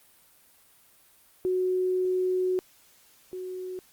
sine tone pair in turn, 368.7 / 368.7 Hz, F#4 / F#4, -6 / -6 cents, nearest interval unison, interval 0 cents, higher neither, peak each -23 / -33 dBFS, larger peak first, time 1.45-2.59 / 3.33-3.79 s, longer first, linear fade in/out 0 ms, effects white hiss -59 dBFS RMS until 3.92 s + Opus 32 kbps

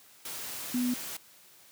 sine tone in noise, 247.2 Hz, B3, 2 cents sharp, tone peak -26 dBFS, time 0.74-0.94 s, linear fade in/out 5 ms, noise white, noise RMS -39 dBFS, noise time 0.25-1.17 s, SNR +10 dB, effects white hiss -57 dBFS RMS until 1.71 s + high-pass 100 Hz 12 dB/octave

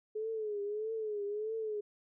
sine tone with vibrato, 425.7 Hz, G#4, 43 cents sharp, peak -34 dBFS, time 0.15-1.81 s, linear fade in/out 10 ms, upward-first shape triangle, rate 1.6 Hz, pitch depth 100 cents each way, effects none

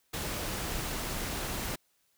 pink noise, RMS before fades -35 dBFS, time 0.13-1.76 s, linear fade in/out 10 ms, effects white hiss -72 dBFS RMS until 2.17 s

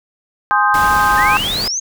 sine chord, Ab major seventh, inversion none, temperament equal, 830.6 / 1046.5 / 1244.5 / 1568 Hz, Ab5 / C6 / Eb6 / G6, 0 / 0 / 0 / 0 cents, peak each -16 dBFS, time 0.51-1.37 s, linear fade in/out 0 ms
pink noise, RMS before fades -24 dBFS, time 0.74-1.68 s, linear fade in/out 2 ms
sine exponential sweep, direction up, 1760 to 6610 Hz, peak -17 dBFS, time 1.17-1.8 s, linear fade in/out 10 ms
effects none

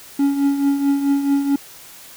triangle tone with tremolo, 280 Hz, C#4, 18 cents sharp, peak -10 dBFS, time 0.19-1.56 s, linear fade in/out 5 ms, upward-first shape triangle, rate 4.6 Hz, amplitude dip 65%, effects white hiss -41 dBFS RMS until 2.16 s

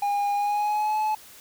triangle tone with pitch glide, 813 to 859.4 Hz, G#5 to A5, -37 to -41 cents, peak -20 dBFS, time 0.02-1.15 s, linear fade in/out 5 ms, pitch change +96 cents, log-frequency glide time 0.34-0.98 s, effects white hiss -48 dBFS RMS until 1.4 s

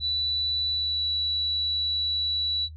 sine tone with pitch glide, 3962 to 3935 Hz, B7 to B7, +5 to -7 cents, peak -24 dBFS, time 0-2.69 s, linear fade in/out 50 ms, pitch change -12 cents, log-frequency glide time 0.7-1.04 s, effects noise-tail reverb RT60 0.1 s tail -19 dB re dry + added 78 Hz sine -39 dBFS peak until 2.76 s

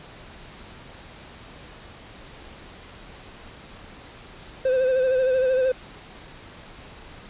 triangle tone with vibrato, 517 Hz, C5, 21 cents flat, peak -16 dBFS, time 4.65-5.72 s, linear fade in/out 5 ms, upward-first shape sine, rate 13 Hz, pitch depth 41 cents each way, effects pink hiss -44 dBFS RMS until 7.29 s + resampled to 8000 Hz

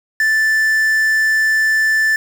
triangle tone with quantisation, 1760 Hz, A6, in tune, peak -10 dBFS, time 0.2-2.16 s, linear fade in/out 2 ms, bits 5, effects none

